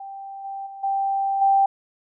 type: tone with level steps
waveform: sine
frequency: 785 Hz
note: G5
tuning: 2 cents sharp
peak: -33 / -29 / -35 / -20 / -14 dBFS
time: 0-1.66 s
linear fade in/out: 5 ms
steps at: 0.44 / 0.66 / 0.83 / 1.41 s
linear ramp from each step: 10 ms
effects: none